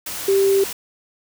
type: tone in noise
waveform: sine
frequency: 391.7 Hz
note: G4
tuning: 1 cent flat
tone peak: -13 dBFS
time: 0.28-0.64 s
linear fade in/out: 5 ms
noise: white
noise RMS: -29 dBFS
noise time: 0.06-0.73 s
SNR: +13 dB
effects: none